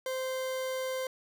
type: tone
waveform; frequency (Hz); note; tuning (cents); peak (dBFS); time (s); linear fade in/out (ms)
40% pulse; 520; C5; -11; -31; 0.06-1.07; 2
effects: none